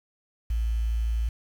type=tone with quantisation; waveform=sine; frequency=56.3 Hz; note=A1; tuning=40 cents sharp; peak=-23 dBFS; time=0.5-1.29 s; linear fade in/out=5 ms; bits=8; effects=none